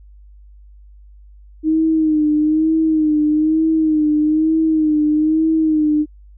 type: tone with vibrato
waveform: sine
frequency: 310.8 Hz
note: D#4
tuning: 2 cents flat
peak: -12 dBFS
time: 1.63-6.06 s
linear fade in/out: 50 ms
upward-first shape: sine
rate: 1.1 Hz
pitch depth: 54 cents each way
effects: added 50 Hz sine -40 dBFS peak until 6.37 s